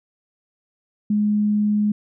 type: tone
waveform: sine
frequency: 209.2 Hz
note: G#3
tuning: 13 cents sharp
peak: -16 dBFS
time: 1.1-1.92 s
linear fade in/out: 5 ms
effects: none